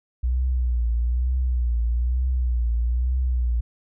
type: tone with vibrato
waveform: sine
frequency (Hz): 60.7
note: B1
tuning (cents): -29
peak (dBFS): -19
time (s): 0.23-3.61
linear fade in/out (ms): 10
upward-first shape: triangle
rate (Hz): 1.1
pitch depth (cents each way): 99
effects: none